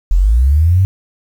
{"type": "linear sweep", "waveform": "sine", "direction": "up", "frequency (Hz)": [38.87, 98], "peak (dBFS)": -7, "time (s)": [0.11, 0.85], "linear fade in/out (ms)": 0, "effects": ["7-bit"]}